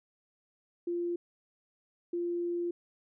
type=tone bursts at uneven times; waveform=sine; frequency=346.7 Hz; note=F4; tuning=13 cents flat; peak=-30 dBFS; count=2; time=0.87-1.16 / 2.13-2.71 s; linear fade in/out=5 ms; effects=none